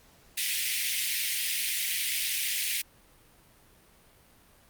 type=high-pass noise; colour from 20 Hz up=pink; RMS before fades=-29 dBFS; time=0.37-2.82 s; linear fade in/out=10 ms; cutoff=2000 Hz; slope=48 dB/octave; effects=pink hiss -59 dBFS RMS until 4.69 s + Opus 48 kbps